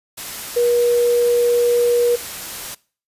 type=tone in noise; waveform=sine; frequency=479.8 Hz; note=A#4; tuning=50 cents sharp; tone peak=-13 dBFS; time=0.56-2.16 s; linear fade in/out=10 ms; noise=white; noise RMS=-30 dBFS; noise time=0.17-2.75 s; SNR=+14 dB; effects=noise-tail reverb RT60 0.4 s tail -22 dB re dry + resampled to 32000 Hz